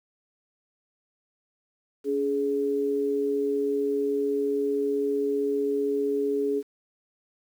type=tone pair together; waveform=sine; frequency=283.3 / 418.8 Hz; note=C#4 / G#4; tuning=+38 / +15 cents; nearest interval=perfect fifth; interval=677 cents; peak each=-29 / -24 dBFS; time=2.04-6.63 s; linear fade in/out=50 ms; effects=9-bit